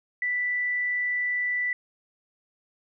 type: tone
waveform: sine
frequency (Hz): 1975.5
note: B6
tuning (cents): 0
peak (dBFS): -24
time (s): 0.22-1.73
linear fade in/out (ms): 2
effects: none